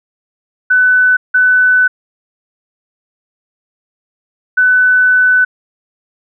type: tone bursts at uneven times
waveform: sine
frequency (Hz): 1500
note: F#6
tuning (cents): +23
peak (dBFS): -6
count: 3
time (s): 0.7-1.17 / 1.34-1.88 / 4.57-5.45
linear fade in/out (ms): 10
effects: none